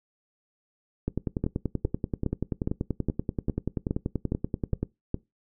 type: two click trains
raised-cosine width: 3 ms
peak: -14 / -13 dBFS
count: 40 / 10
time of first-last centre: 1.08-4.83 / 1.44-5.144 s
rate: 10.4 / 2.43 Hz
effects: noise-tail reverb RT60 0.2 s tail -21 dB re dry